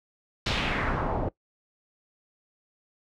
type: noise with low-pass filter sweep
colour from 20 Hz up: pink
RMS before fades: -28 dBFS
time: 0.46-1.29 s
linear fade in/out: 5 ms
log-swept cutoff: 4300 to 580 Hz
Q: 2
effects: noise-tail reverb RT60 0.1 s tail -20 dB re dry